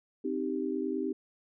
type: chord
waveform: sine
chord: C minor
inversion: none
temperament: equal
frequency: 261.6 / 311.1 / 392 Hz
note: C4 / Eb4 / G4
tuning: 0 / 0 / 0 cents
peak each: -34 dBFS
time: 0.24-1.13 s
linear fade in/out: 10 ms
effects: none